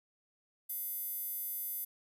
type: tone with high-pass filter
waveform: square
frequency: 700 Hz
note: F5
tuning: 4 cents sharp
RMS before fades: -39 dBFS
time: 0.69-1.85 s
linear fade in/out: 10 ms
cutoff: 12000 Hz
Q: 4.4
effects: none